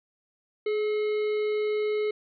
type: harmonic tone with a mistuned harmonic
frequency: 430.3 Hz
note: A4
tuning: 39 cents flat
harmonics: 1 / 3 / 5 / 7 / 9 / 10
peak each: -24 / -45 / -39 / -49 / -50 / -53 dBFS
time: 0.66-2.11 s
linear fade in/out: 5 ms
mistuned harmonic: 1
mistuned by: -28 cents
effects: none